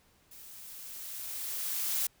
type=noise with level ramp; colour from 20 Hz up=blue; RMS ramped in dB=-51 to -30 dBFS; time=0.31-2.07 s; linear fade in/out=5 ms; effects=pink hiss -66 dBFS RMS until 2.2 s